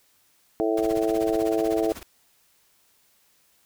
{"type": "harmonic tone", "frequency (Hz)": 110, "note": "A2", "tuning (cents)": 0, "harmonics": [3, 4, 5, 6, 7], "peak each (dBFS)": [-25, -25, -33, -27, -34], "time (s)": [0.6, 1.92], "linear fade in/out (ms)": 0}
{"type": "noise with tremolo", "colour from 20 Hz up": "pink", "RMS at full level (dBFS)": -37, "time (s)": [0.77, 2.03], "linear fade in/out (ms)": 2, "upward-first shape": "sine", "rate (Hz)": 16, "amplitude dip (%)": 85}
{"effects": ["white hiss -63 dBFS RMS until 3.65 s"]}